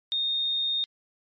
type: tone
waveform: sine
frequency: 3682 Hz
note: A#7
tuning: 22 cents flat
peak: -24 dBFS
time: 0.12-0.84 s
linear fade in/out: 0 ms
effects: MP3 48 kbps